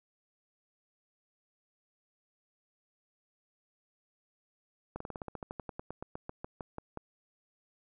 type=slowing click train; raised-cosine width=1 ms; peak=-25 dBFS; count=21; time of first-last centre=4.96-6.974 s; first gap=44 ms; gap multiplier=1.08; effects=none